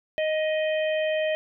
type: harmonic tone with a mistuned harmonic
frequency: 622 Hz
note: D#5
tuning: 1 cent flat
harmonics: 1 / 3 / 4 / 5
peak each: -23 / -33 / -35 / -37 dBFS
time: 0.18-1.35 s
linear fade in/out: 0 ms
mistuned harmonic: 3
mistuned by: +16 cents
effects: none